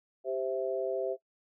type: chord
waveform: sine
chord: C major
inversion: second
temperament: equal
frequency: 392 / 523.3 / 659.3 Hz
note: G4 / C5 / E5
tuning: 0 / 0 / 0 cents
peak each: -34 dBFS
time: 0.24-1.17 s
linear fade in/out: 50 ms
effects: noise-tail reverb RT60 0.1 s tail -19 dB re dry